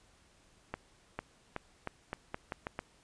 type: accelerating click train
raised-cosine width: 0.5 ms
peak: -21 dBFS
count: 9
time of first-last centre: 0.74-2.791 s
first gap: 450 ms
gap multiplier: 0.83
effects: pink hiss -65 dBFS RMS until 3.03 s + resampled to 22050 Hz